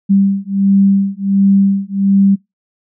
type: beating tone pair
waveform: sine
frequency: 196 / 197.4 Hz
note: G3 / G3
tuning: 0 / +12 cents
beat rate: 1.4 Hz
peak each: -12 dBFS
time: 0.09-2.36 s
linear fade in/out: 20 ms
effects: noise-tail reverb RT60 0.2 s tail -26 dB re dry